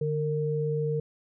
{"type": "tone pair together", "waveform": "sine", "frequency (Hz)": [148.8, 458.7], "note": ["D3", "A#4"], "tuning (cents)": [23, -28], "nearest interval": "octave + perfect fifth", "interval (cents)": 1949, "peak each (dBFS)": -28, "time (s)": [0.01, 1], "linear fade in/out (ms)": 5, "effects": []}